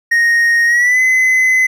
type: tone with pitch glide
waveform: triangle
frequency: 1864.7 to 2033 Hz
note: A#6 to B6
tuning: 0 to +50 cents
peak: -7 dBFS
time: 0.11-1.67 s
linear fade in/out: 10 ms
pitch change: +150 cents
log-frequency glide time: 0.66-1.01 s
effects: none